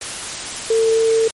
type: tone in noise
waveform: sine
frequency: 449.4 Hz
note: A4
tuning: 37 cents sharp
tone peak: -12 dBFS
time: 0.7-1.28 s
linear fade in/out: 5 ms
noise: white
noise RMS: -27 dBFS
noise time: 0.01-1.31 s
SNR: +12 dB
effects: MP3 48 kbps